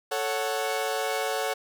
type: chord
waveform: sawtooth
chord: F# minor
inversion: first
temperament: equal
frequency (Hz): 440 / 554.4 / 740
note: A4 / C#5 / F#5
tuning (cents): 0 / 0 / 0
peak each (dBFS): -27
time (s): 0.11-1.54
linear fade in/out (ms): 10
effects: none